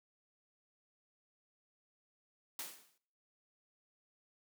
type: noise with exponential decay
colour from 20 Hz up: white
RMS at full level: -40 dBFS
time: 2.59-2.98 s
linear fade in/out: 2 ms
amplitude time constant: 83 ms
effects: noise-tail reverb RT60 0.7 s tail -25 dB re dry + high-pass 200 Hz 12 dB/octave